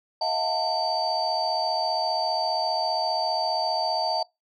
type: tone cluster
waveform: sine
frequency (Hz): 642 / 717 / 890 / 4608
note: E5 / F5 / A5 / D8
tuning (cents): -46 / +45 / +20 / -34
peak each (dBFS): -28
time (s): 0.21-4.23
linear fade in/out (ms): 5
effects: noise-tail reverb RT60 0.2 s tail -24 dB re dry + tanh soft clip ceiling -15 dBFS